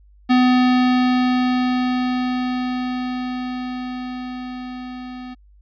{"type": "tone with level ramp", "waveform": "square", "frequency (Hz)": 251.5, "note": "B3", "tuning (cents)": 32, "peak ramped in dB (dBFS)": [-12, -32], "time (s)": [0.29, 5.35], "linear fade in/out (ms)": 20, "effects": ["added 50 Hz sine -47 dBFS peak until 5.61 s", "resampled to 11025 Hz"]}